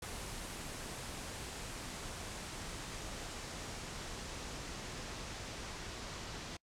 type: noise with low-pass filter sweep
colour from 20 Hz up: pink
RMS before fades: -45 dBFS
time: 0.02-6.57 s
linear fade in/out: 5 ms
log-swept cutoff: 10000 to 6200 Hz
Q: 1.1
effects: noise-tail reverb RT60 0.1 s tail -26 dB re dry